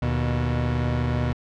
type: tone pair together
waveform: 30% pulse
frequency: 76.4 / 121.57 Hz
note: D#2 / B2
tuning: -31 / -27 cents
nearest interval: minor sixth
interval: 804 cents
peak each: -23 / -21 dBFS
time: 0.02-1.33 s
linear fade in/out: 5 ms
effects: low-pass 3000 Hz 12 dB/octave